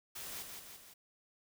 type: noise with echo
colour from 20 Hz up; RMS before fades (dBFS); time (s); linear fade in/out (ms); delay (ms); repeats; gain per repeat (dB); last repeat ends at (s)
white; -45; 0.15-0.43; 10; 170; 3; -4; 0.94
effects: none